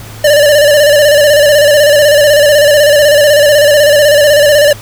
square tone with vibrato, 587.3 Hz, D5, in tune, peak -4 dBFS, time 0.24-4.73 s, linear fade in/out 5 ms, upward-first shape square, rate 16 Hz, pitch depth 47 cents each way, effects added 108 Hz sine -28 dBFS peak until 4.81 s + pink hiss -31 dBFS RMS until 4.81 s

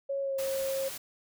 sine tone with pitch glide, 552 to 539.1 Hz, C#5 to C#5, -7 to -48 cents, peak -29 dBFS, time 0.09-0.89 s, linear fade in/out 10 ms, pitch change -41 cents, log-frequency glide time 0.21-0.37 s
white noise, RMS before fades -40 dBFS, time 0.38-0.98 s, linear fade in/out 10 ms
effects none

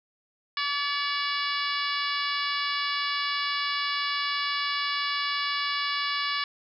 harmonic tone with a mistuned harmonic, 574 Hz, D5, 40 cents flat, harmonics 2 / 3 / 4 / 5 / 6 / 7 / 8 / 9, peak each -31 / -33 / -34 / -35 / -36 / -36 / -37 / -38 dBFS, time 0.57-6.44 s, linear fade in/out 2 ms, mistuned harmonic 4, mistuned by -22 cents, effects none

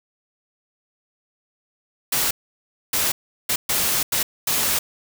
white noise bursts at uneven times, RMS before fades -21 dBFS, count 6, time 2.12-2.31 / 2.93-3.12 / 3.49-3.56 / 3.69-4.03 / 4.12-4.23 / 4.47-4.79 s, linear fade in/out 5 ms, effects none

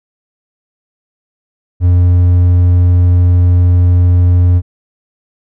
triangle tone, 88.7 Hz, F2, 27 cents sharp, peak -3 dBFS, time 1.8-4.62 s, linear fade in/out 50 ms, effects none

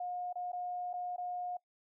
sine tone with dropouts, 717 Hz, F5, 45 cents sharp, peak -36 dBFS, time 0-1.57 s, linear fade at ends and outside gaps 5 ms, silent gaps 0.328-0.355 / 0.519-0.53 / 0.931-0.937 / 1.163-1.18 s, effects noise-tail reverb RT60 0.1 s tail -22 dB re dry

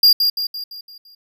square tone with echo, 4810 Hz, D8, 41 cents sharp, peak -8 dBFS, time 0.03-0.13 s, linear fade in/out 5 ms, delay 170 ms, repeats 6, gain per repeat -6 dB, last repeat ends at 1.15 s, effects none

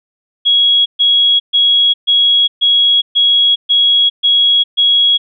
sine tone bursts, 3322 Hz, G#7, in tune, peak -7 dBFS, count 9, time 0.45-5.18 s, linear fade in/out 20 ms, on 410 ms, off 130 ms, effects none

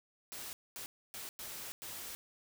white noise bursts at uneven times, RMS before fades -45 dBFS, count 5, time 0.32-0.53 / 0.76-0.86 / 1.14-1.29 / 1.39-1.72 / 1.82-2.15 s, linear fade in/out 0 ms, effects none

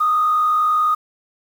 sine tone with frequency modulation, 1237 Hz, D#6, 10 cents flat, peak -13 dBFS, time 0-0.95 s, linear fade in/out 10 ms, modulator 51.3 Hz, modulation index 0.46, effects tanh soft clip ceiling -9 dBFS + 7-bit

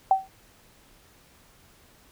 sine tone with exponential decay, 768 Hz, G5, 36 cents flat, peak -12 dBFS, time 0.11-0.28 s, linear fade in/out 2 ms, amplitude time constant 36 ms, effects pink hiss -57 dBFS RMS until 2.11 s

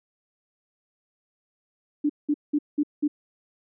sine tone bursts, 294.6 Hz, D4, 6 cents sharp, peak -19 dBFS, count 5, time 2.04-3.08 s, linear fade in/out 10 ms, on 56 ms, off 190 ms, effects none

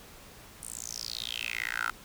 10% pulse tone with high-pass filter sweep, 57.7 Hz, A#1, 17 cents flat, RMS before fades -36 dBFS, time 0.63-1.9 s, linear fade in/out 0 ms, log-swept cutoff 9300 to 1300 Hz, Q 6.7, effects pink hiss -51 dBFS RMS until 2.04 s

